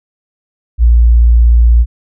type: tone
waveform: sine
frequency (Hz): 58.27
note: A#1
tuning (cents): 0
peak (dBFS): -3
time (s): 0.78-1.86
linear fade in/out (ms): 50
effects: none